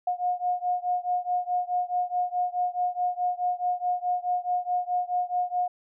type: beating tone pair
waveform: sine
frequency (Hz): 717 / 721.7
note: F5 / F#5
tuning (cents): +45 / -43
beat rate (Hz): 4.7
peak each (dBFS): -27 / -28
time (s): 0.07-5.68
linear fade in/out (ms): 5
effects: none